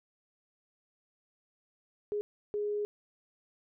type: tone bursts at uneven times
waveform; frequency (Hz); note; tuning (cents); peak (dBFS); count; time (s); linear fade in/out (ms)
sine; 415.3; G#4; 0; -30; 2; 2.12-2.21 / 2.54-2.85; 0
effects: none